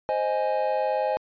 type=chord; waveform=triangle; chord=Ab major; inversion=first; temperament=equal; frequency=523.3 / 622.3 / 830.6 Hz; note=C5 / Eb5 / Ab5; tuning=0 / 0 / 0 cents; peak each=-25 dBFS; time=0.09-1.17 s; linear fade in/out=0 ms; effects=resampled to 11025 Hz